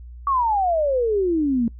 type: exponential sweep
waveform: sine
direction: down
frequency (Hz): 1144 to 224.1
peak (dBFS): -17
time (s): 0.27-1.68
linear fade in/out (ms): 2
effects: noise-tail reverb RT60 0.1 s tail -23 dB re dry + added 60 Hz sine -36 dBFS peak until 1.79 s